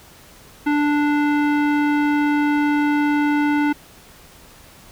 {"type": "tone with low-pass filter", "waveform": "square", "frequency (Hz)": 293.7, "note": "D4", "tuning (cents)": 0, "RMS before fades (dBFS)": -18, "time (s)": [0.66, 3.73], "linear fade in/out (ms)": 10, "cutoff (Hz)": 2000, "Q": 1.4, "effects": ["pink hiss -46 dBFS RMS until 4.91 s"]}